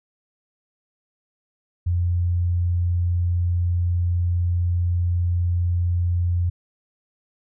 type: tone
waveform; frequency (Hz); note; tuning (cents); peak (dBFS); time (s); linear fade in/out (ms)
sine; 87.6; F2; +6; -18; 1.86-6.5; 10
effects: none